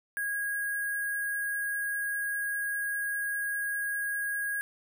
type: tone with sample-and-hold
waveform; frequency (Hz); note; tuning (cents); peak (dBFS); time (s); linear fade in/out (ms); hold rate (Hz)
sine; 1645; G#6; -17; -29; 0.17-4.61; 0; 11025
effects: none